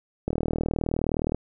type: click train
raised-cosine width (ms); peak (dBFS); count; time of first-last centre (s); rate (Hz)
2; -12; 43; 0.28-1.346; 39.4
effects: none